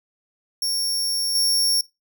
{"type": "tone with level steps", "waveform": "sawtooth", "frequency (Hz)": 5500, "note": "F8", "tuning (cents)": -27, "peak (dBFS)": [-19, -15], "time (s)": [0.62, 1.81], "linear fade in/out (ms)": 2, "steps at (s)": 1.35, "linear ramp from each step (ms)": 2, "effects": ["noise-tail reverb RT60 0.2 s tail -21 dB re dry"]}